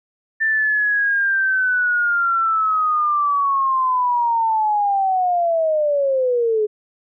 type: linear sweep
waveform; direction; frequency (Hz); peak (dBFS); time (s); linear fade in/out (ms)
sine; down; 1785 to 416.8; -15; 0.4-6.67; 20
effects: none